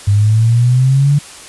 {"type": "exponential sweep", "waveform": "sine", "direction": "up", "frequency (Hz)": [99.7, 146.83], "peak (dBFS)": -7, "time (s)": [0.07, 1.19], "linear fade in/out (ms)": 10, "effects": ["white hiss -34 dBFS RMS until 1.48 s", "resampled to 24000 Hz"]}